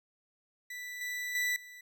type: tone with level steps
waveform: 40% pulse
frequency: 1975.5 Hz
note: B6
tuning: in tune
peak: -39 / -34 / -28 / -47 dBFS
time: 0.7-1.81 s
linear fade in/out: 5 ms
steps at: 1.01 / 1.35 / 1.56 s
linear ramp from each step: 2 ms
effects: none